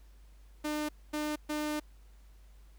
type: tone bursts at uneven times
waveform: sawtooth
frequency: 301.3 Hz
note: D4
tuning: 44 cents sharp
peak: -28 dBFS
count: 3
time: 0.64-0.89 / 1.13-1.36 / 1.49-1.8 s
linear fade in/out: 10 ms
effects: added 50 Hz sine -53 dBFS peak until 2.78 s + pink hiss -68 dBFS RMS until 2.78 s